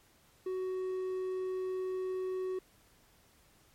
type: tone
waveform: triangle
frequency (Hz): 372.7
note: F#4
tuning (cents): +13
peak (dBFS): -31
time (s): 0.46-2.59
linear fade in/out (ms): 5
effects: pink hiss -65 dBFS RMS until 3.74 s + MP3 64 kbps